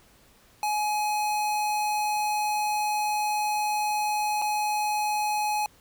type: tone with dropouts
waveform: square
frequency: 842 Hz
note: G#5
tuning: 24 cents sharp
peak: -25 dBFS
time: 0.63-5.66 s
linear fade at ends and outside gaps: 1 ms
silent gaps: 4.417-4.421 s
effects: pink hiss -58 dBFS RMS until 5.8 s